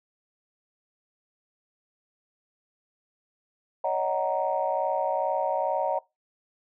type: chord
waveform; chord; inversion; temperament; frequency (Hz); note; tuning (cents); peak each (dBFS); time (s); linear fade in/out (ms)
sine; D# minor seventh; third; just; 560 / 622.3 / 746.7 / 933.4; C#5 / D#5 / F#5 / A#5; +18 / 0 / +16 / +2; -29; 3.84-5.99; 5
effects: noise-tail reverb RT60 0.2 s tail -21 dB re dry + tanh soft clip ceiling -13 dBFS